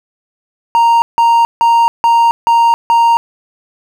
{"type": "tone bursts", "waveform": "triangle", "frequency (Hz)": 930, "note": "A#5", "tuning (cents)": -4, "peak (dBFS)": -4, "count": 6, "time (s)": [0.75, 3.17], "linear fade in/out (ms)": 0, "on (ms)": 270, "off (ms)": 160, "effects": []}